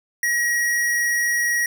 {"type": "tone", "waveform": "square", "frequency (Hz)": 1902, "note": "A#6", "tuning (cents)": 34, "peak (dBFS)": -19, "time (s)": [0.23, 1.66], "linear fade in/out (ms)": 2, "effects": []}